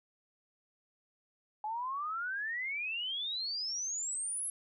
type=exponential sweep; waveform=sine; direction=up; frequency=838 to 11080 Hz; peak=-34 dBFS; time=1.64-4.5 s; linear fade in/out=2 ms; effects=none